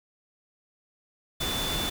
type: tone in noise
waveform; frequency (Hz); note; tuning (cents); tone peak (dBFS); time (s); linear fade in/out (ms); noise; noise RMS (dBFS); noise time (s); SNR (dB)
sine; 3500; A7; -10; -31; 1.4-1.9; 10; pink; -31; 1.4-1.9; -3
effects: none